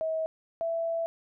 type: tone pair in turn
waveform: sine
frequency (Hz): 640 / 664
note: D#5 / E5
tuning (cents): +49 / +12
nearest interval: minor second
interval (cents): 63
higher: second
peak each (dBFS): -27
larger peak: neither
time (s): 0.01-0.26 / 0.61-1.06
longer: second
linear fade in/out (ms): 0
effects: none